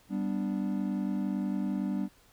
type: chord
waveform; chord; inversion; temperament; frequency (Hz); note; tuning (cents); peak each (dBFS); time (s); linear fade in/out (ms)
triangle; G major; none; equal; 196 / 246.9 / 293.7; G3 / B3 / D4; 0 / 0 / 0; -29 / -33 / -33; 0.09-2.09; 50
effects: pink hiss -62 dBFS RMS until 2.32 s